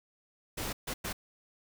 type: noise bursts at uneven times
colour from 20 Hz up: pink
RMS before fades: -36 dBFS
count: 3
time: 0.57-0.73 / 0.87-0.94 / 1.04-1.13 s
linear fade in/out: 10 ms
effects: none